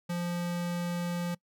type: tone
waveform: square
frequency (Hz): 174.2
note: F3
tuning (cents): -4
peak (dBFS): -31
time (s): 0.09-1.35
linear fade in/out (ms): 10
effects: noise-tail reverb RT60 0.1 s tail -23 dB re dry